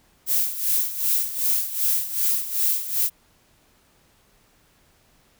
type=noise with tremolo; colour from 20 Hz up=violet; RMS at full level=-20 dBFS; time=0.26-3.1 s; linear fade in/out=50 ms; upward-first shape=sine; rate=2.6 Hz; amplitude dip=75%; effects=pink hiss -60 dBFS RMS until 5.39 s